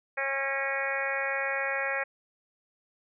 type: harmonic tone with a mistuned harmonic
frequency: 272.6 Hz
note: C#4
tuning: 29 cents flat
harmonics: 2 / 3 / 4 / 5 / 6 / 7 / 8 / 9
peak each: -34 / -38 / -41 / -39 / -34 / -33 / -36 / -39 dBFS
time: 0.17-2.04 s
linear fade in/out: 10 ms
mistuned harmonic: 8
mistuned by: +25 cents
effects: none